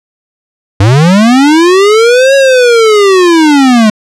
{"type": "linear two-way sweep", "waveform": "square", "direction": "up then down", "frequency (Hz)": [92.5, 554.4, 208.2], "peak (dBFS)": -3, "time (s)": [0.8, 3.9], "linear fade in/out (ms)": 5, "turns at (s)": 2.35, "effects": ["low-pass 7000 Hz 12 dB/octave"]}